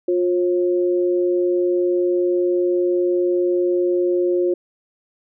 sine tone pair together, 354.9 / 540 Hz, F4 / C#5, +28 / -45 cents, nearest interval perfect fifth, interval 727 cents, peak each -16 / -24 dBFS, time 0.08-4.54 s, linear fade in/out 5 ms, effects none

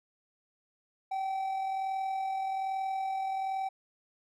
triangle tone with amplitude modulation, 770 Hz, G5, 31 cents flat, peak -27 dBFS, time 1.11-3.69 s, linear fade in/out 10 ms, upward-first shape sine, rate 41.2 Hz, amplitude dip 35%, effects none

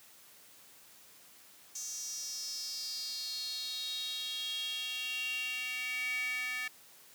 square tone with high-pass filter sweep, 251.4 Hz, B3, 31 cents sharp, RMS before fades -38 dBFS, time 1.75-6.68 s, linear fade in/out 5 ms, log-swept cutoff 6300 to 2000 Hz, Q 7.7, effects white hiss -58 dBFS RMS until 7.14 s + high-pass 100 Hz 12 dB/octave

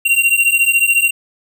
square beating tone pair, 2750 / 2764 Hz, F7 / F7, -27 / -19 cents, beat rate 14 Hz, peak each -15 / -14 dBFS, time 0.05-1.11 s, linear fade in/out 10 ms, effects none

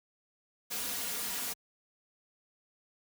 white noise with comb filter, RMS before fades -36 dBFS, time 0.7-1.54 s, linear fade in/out 20 ms, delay 4.2 ms, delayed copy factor +0.75, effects high-pass 60 Hz 12 dB/octave

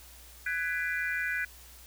sine chord, G# half-diminished seventh, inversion third, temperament just, 1495.1 / 1661.2 / 1993.5 / 2392 Hz, F#6 / G#6 / B6 / D7, +18 / 0 / +16 / +31 cents, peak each -33 / -34 / -35 / -38 dBFS, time 0.46-1.45 s, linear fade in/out 5 ms, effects added 60 Hz sine -53 dBFS peak until 1.86 s + white hiss -53 dBFS RMS until 1.86 s

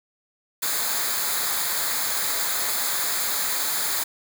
white noise with comb filter, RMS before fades -25 dBFS, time 0.62-4.04 s, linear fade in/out 10 ms, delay 0.35 ms, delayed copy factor -0.7, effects none

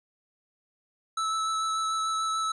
square tone with vibrato, 1309 Hz, E6, 13 cents flat, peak -27 dBFS, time 1.17-2.52 s, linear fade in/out 5 ms, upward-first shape triangle, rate 6.8 Hz, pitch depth 13 cents each way, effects resampled to 22050 Hz

